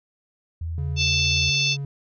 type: tone with vibrato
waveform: sine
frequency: 82.41 Hz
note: E2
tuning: in tune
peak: -26 dBFS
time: 0.61-1.5 s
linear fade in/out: 5 ms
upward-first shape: square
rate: 14 Hz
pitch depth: 9 cents each way
type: tone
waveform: triangle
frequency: 139.9 Hz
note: C#3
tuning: 16 cents sharp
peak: -25 dBFS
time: 0.78-1.85 s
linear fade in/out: 2 ms
type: harmonic tone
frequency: 883 Hz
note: A5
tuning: 6 cents sharp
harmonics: 3 / 4 / 5 / 6 / 7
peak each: -23 / -25 / -27 / -29 / -30 dBFS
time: 0.96-1.77 s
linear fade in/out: 50 ms
effects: none